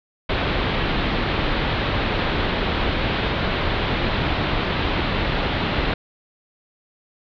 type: low-pass noise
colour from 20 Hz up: pink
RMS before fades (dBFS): -22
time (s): 0.29-5.94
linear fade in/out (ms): 5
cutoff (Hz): 4000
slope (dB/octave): 48
effects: none